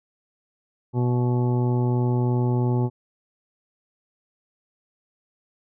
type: harmonic tone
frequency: 123 Hz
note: B2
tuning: 7 cents flat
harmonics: 1 / 2 / 3 / 4 / 5 / 6 / 7 / 9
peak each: -20 / -27 / -28 / -37 / -41 / -42 / -34 / -46 dBFS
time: 0.93-2.9 s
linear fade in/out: 50 ms
effects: none